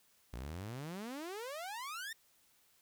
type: exponential sweep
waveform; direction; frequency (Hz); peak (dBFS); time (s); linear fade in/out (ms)
sawtooth; up; 55.4 to 1864.7; -38; 0.33-2.13; 5
effects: white hiss -70 dBFS RMS until 2.81 s